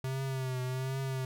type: tone with vibrato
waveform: square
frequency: 130.81 Hz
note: C3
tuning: in tune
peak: -33 dBFS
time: 0.04-1.25 s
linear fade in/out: 2 ms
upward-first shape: triangle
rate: 1.3 Hz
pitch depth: 57 cents each way
effects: none